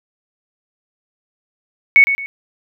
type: tone with echo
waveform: sine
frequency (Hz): 2217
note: C#7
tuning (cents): 0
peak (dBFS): -4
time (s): 1.96-2.04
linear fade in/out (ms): 0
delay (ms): 110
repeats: 2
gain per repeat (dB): -10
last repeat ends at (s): 2.26
effects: none